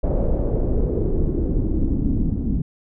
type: noise with low-pass filter sweep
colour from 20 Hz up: brown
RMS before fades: -20 dBFS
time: 0.03-2.62 s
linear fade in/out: 10 ms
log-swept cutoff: 590 to 230 Hz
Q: 3.2
effects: none